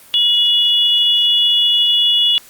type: tone pair together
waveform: sine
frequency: 2900 / 3425 Hz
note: F#7 / A7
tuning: -35 / -47 cents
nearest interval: minor third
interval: 288 cents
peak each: -13 dBFS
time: 0.14-2.38 s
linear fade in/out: 0 ms
effects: white hiss -43 dBFS RMS until 2.49 s + Opus 32 kbps